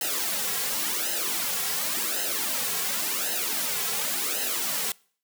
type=noise with flanger; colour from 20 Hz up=white; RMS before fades=-28 dBFS; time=0.01-4.92 s; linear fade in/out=2 ms; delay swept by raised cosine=0.86 to 3.36 ms; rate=0.91 Hz; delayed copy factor=-0.85; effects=noise-tail reverb RT60 0.5 s tail -25 dB re dry + high-pass 200 Hz 12 dB/octave